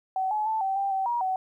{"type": "tone with pitch steps", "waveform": "sine", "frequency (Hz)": [758, 852, 879, 772, 789, 769, 953, 753], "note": ["F#5", "G#5", "A5", "G5", "G5", "G5", "A#5", "F#5"], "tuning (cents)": [42, 44, -2, -27, 11, -33, 38, 30], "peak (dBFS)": -24, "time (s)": [0.16, 1.36], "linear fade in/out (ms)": 2, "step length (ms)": 150, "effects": ["11-bit"]}